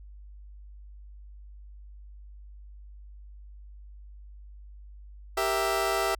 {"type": "chord", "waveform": "20% pulse", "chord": "E diminished", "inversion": "first", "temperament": "equal", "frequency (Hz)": [392, 466.2, 659.3], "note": ["G4", "Bb4", "E5"], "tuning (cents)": [0, 0, 0], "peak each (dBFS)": [-24, -29, -23], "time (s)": [5.37, 6.15], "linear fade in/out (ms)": 5, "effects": ["added 50 Hz sine -44 dBFS peak until 6.19 s"]}